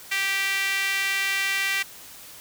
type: tone with high-pass filter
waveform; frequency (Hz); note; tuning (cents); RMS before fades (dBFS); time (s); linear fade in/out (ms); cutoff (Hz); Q
sawtooth; 390.9; G4; -5; -25; 0.11-1.83; 10; 2100; 3.3
effects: white hiss -44 dBFS RMS until 2.4 s